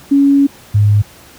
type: tone pair in turn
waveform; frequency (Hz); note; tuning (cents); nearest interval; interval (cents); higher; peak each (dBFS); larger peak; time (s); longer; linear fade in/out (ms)
sine; 279.6 / 103.74; C#4 / G#2; +15 / -1; octave + perfect fourth; 1716; first; -6; neither; 0.11-0.47 / 0.74-1.02; first; 10
effects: pink hiss -40 dBFS RMS until 1.38 s + high-pass 60 Hz 12 dB/octave